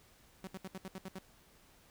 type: tone bursts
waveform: sawtooth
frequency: 189 Hz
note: F#3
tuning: 37 cents sharp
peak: -38 dBFS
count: 8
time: 0.44-1.187 s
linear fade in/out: 2 ms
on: 33 ms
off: 69 ms
effects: pink hiss -64 dBFS RMS until 1.9 s